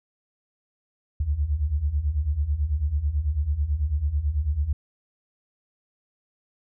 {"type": "beating tone pair", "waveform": "sine", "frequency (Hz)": [67.9, 77], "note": ["C#2", "D#2"], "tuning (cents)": [-35, -17], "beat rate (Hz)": 9.1, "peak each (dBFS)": [-27, -23], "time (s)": [1.2, 4.73], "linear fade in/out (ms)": 5, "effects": []}